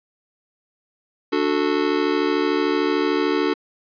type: chord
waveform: square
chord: D major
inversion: none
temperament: just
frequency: 293.7 / 367.1 / 440.5 Hz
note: D4 / F#4 / A4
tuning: 0 / -14 / +2 cents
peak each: -23 / -23 / -24 dBFS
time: 1.32-3.54 s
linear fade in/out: 10 ms
effects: resampled to 11025 Hz + 9-bit